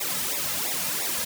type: noise with flanger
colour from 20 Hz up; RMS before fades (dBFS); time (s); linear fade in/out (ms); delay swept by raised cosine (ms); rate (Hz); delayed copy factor
white; -28; 0-1.25; 10; 0.65 to 2.75; 2.9; -0.95
effects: none